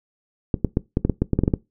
clicks, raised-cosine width 3 ms, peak -5 dBFS, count 12, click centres 0.542 / 0.647 / 0.771 / 0.971 / 1.05 / 1.097 / 1.22 / 1.333 / 1.39 / 1.436 / 1.479 / 1.538 s, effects noise-tail reverb RT60 0.2 s tail -20 dB re dry

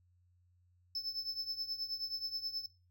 triangle tone with tremolo, 5260 Hz, E8, 5 cents flat, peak -32 dBFS, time 0.95-2.66 s, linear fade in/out 2 ms, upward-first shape triangle, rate 9.4 Hz, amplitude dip 80%, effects noise-tail reverb RT60 0.3 s tail -18 dB re dry + added 89 Hz sine -67 dBFS peak until 2.9 s

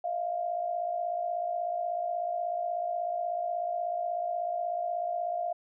sine tone pair together, 641.6 / 698 Hz, E5 / F5, -47 / -1 cents, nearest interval minor second, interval 146 cents, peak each -35 / -30 dBFS, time 0.04-5.53 s, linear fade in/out 5 ms, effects none

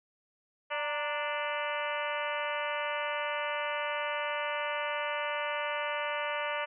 harmonic tone with a mistuned harmonic, 293.7 Hz, D4, in tune, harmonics 2 / 3 / 4 / 5 / 6 / 7 / 8 / 9 / 10, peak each -36 / -38 / -39 / -40 / -41 / -41 / -42 / -43 / -43 dBFS, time 0.7-6.66 s, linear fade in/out 20 ms, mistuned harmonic 3, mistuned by +76 cents, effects none

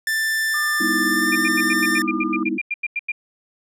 45% pulse tone with pitch glide, 1772 to 1795.7 Hz, A6 to A6, +12 to +35 cents, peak -19 dBFS, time 0.07-2.02 s, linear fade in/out 2 ms, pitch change +23 cents, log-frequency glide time 1.04-1.34 s
sine tone, 1206 Hz, D6, 46 cents sharp, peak -27 dBFS, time 0.54-2.43 s, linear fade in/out 2 ms
sine chord, E major seventh, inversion first, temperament equal with one note detuned, 203.5 / 246.9 / 311.1 / 329.6 Hz, G#3 / B3 / D#4 / E4, -35 / 0 / 0 / 0 cents, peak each -29 / -27 / -25 / -25 dBFS, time 0.8-2.58 s, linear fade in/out 10 ms
sine tone bursts, 2399 Hz, D7, 36 cents sharp, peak -20 dBFS, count 15, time 1.32-3.119 s, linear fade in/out 5 ms, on 35 ms, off 91 ms
effects none

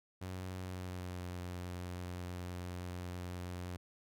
sawtooth tone with pitch glide, 92.5 to 89.4 Hz, F#2 to F2, 0 to +41 cents, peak -37 dBFS, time 0.21-3.77 s, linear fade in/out 10 ms, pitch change -59 cents, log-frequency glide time 0.58-1.28 s, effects none

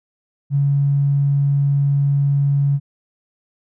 triangle tone with tanh clipping, 140.9 Hz, C#3, 29 cents sharp, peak -13 dBFS, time 0.5-2.8 s, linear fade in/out 50 ms, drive 3 dB, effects none

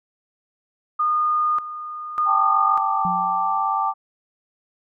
sine tone with tremolo, 1223 Hz, D#6, 30 cents flat, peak -17 dBFS, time 0.99-3.04 s, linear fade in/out 10 ms, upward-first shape square, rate 0.84 Hz, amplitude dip 75%
sine chord, G suspended second, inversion none, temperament just, 784 / 882 / 1176 Hz, G5 / A5 / D6, 0 / +4 / +2 cents, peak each -24 / -24 / -22 dBFS, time 2.25-3.94 s, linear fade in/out 50 ms
sine tone with exponential decay, 179.5 Hz, F3, 48 cents sharp, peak -24 dBFS, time 3.05-3.7 s, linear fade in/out 0 ms, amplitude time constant 140 ms
effects none

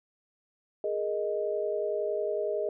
sine chord, Ab suspended second, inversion none, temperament equal, 415.3 / 466.2 / 622.3 Hz, Ab4 / Bb4 / Eb5, 0 / 0 / 0 cents, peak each -31 / -35 / -31 dBFS, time 0.84-2.69 s, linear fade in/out 2 ms, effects none

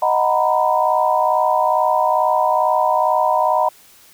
sine chord, B major seventh, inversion first, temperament equal with one note detuned, 622.3 / 740 / 932.3 / 994.6 Hz, D#5 / F#5 / A#5 / B5, 0 / 0 / 0 / +12 cents, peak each -19 dBFS, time 0.02-3.69 s, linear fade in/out 5 ms, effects white hiss -48 dBFS RMS until 4.13 s

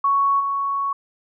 sine tone with level steps, 1112 Hz, C#6, 5 cents sharp, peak -15 / -20 dBFS, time 0.04-0.93 s, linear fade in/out 5 ms, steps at 0.39 s, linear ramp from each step 20 ms, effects none

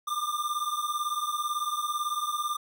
square beating tone pair, 1189 / 1207 Hz, D6 / D6, +21 / +47 cents, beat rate 18 Hz, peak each -32 / -32 dBFS, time 0.07-2.57 s, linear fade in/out 10 ms, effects none

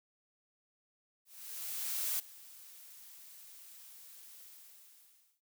blue noise with ADSR envelope, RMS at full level -34 dBFS, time 1.25-5.41 s, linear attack 940 ms, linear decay 12 ms, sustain -20 dB, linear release 1000 ms, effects none

